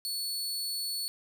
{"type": "tone", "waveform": "sawtooth", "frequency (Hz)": 4420, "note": "C#8", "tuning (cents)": -6, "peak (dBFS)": -29, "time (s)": [0.05, 1.08], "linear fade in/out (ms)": 0, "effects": ["10-bit"]}